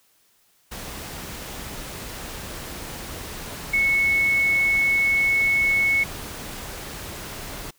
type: tone in noise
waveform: sine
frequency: 2202 Hz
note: C#7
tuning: 12 cents flat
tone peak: -17 dBFS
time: 3.73-6.04 s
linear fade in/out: 10 ms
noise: pink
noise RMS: -35 dBFS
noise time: 0.71-7.71 s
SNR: +15 dB
effects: white hiss -62 dBFS RMS until 7.78 s